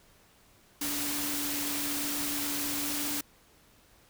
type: tone in noise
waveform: sine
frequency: 289.6 Hz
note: D4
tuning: 24 cents flat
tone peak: -37 dBFS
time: 0.81-3.21 s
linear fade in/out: 5 ms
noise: white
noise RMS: -33 dBFS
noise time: 0.81-3.21 s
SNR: -7 dB
effects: pink hiss -61 dBFS RMS until 4.09 s